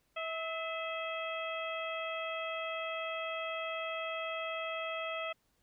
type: harmonic tone with a mistuned harmonic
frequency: 648 Hz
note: E5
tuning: 30 cents flat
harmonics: 1 / 2 / 3 / 4 / 5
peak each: -39 / -41 / -45 / -42 / -46 dBFS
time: 0.16-5.33 s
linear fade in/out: 10 ms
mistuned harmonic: 3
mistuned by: +62 cents
effects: pink hiss -75 dBFS RMS until 5.62 s